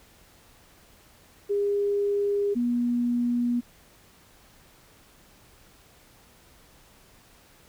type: tone pair in turn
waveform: sine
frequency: 405.5 / 241.1 Hz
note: G#4 / B3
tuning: -41 / -41 cents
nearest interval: major sixth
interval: 900 cents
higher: first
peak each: -22 dBFS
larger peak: neither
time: 1.49-2.55 / 2.55-3.61 s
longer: neither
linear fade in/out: 20 ms
effects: pink hiss -56 dBFS RMS until 7.68 s